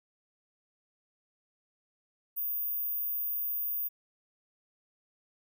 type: tone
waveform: sine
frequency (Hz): 14917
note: A#9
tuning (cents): 0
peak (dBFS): -30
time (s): 2.36-3.89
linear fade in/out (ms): 20
effects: none